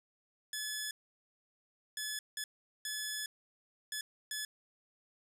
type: tone bursts at uneven times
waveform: 10% pulse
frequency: 1715 Hz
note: A6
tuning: 45 cents flat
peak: -28 dBFS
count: 6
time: 0.53-0.91 / 1.97-2.19 / 2.37-2.44 / 2.85-3.26 / 3.92-4.01 / 4.31-4.45 s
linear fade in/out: 2 ms
effects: none